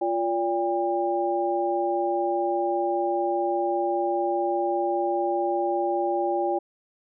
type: tone cluster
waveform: sine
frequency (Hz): 348 / 577 / 802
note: F4 / D5 / G5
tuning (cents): -6 / -31 / +39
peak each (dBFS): -26 / -28 / -26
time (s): 0.01-6.59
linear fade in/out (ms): 10
effects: none